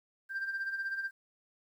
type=tone with tremolo; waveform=sine; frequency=1580 Hz; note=G6; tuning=13 cents sharp; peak=-29 dBFS; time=0.29-1.11 s; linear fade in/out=50 ms; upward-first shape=sine; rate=16 Hz; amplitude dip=65%; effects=tanh soft clip ceiling -30 dBFS + 11-bit